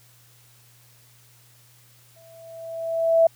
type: tone with exponential growth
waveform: sine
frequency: 659.3 Hz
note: E5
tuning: in tune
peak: -11 dBFS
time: 2.16-3.27 s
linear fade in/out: 5 ms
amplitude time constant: 240 ms
effects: added 120 Hz sine -56 dBFS peak until 3.35 s + white hiss -56 dBFS RMS until 3.35 s